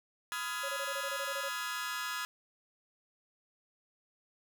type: chord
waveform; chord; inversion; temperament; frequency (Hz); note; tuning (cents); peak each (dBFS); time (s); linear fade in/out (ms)
sawtooth; F half-diminished seventh; second; just; 1005.8 / 1257.2 / 1396.9 / 1676.3; Cb6 / Eb6 / F6 / Ab6; +31 / +18 / 0 / +16; -39 / -37 / -38 / -36; 0.32-2.25; 0
type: tone bursts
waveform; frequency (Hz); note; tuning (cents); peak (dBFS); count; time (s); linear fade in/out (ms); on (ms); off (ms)
sine; 553; C#5; -4; -38; 11; 0.63-1.49; 10; 60; 20
effects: none